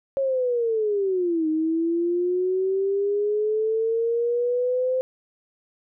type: linear two-way sweep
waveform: sine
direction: down then up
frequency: 550 to 310.8 to 518 Hz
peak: -20 dBFS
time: 0.17-5.01 s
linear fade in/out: 0 ms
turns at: 1.48 s
effects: none